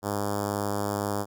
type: tone with notch filter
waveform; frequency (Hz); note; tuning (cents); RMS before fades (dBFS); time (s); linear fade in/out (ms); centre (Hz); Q
5% pulse; 102.1; G#2; -29; -29; 0.02-1.26; 50; 2700; 0.51
effects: none